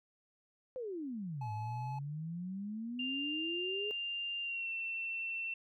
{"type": "exponential two-way sweep", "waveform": "sine", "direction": "down then up", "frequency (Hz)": [529, 105.2, 426.1], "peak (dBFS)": -38, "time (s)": [0.76, 3.91], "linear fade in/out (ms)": 0, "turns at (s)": 1.52}
{"type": "tone", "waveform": "triangle", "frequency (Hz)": 855, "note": "A5", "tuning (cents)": -50, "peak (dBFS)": -39, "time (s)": [1.41, 1.99], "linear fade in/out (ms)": 5}
{"type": "tone with pitch glide", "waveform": "sine", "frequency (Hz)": [2794, 2694], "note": ["F7", "E7"], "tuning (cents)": [0, 37], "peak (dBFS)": -36, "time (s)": [2.99, 5.54], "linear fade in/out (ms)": 5, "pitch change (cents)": -63, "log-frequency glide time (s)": [4.42, 4.71]}
{"effects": []}